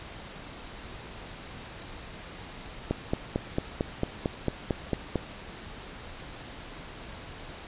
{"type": "click train", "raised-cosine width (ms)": 2, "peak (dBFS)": -12, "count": 11, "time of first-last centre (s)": [2.91, 5.157], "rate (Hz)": 4.45, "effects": ["pink hiss -43 dBFS RMS until 7.67 s", "resampled to 8000 Hz"]}